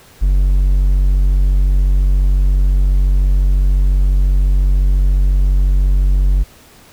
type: tone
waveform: triangle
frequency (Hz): 47.12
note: F#1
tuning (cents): +32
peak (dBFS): -7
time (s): 0.21-6.44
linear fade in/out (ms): 20
effects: pink hiss -44 dBFS RMS until 6.92 s